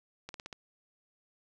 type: slowing click train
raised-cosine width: 0.2 ms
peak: -25 dBFS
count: 5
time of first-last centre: 0.29-0.528 s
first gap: 52 ms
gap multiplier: 1.09
effects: none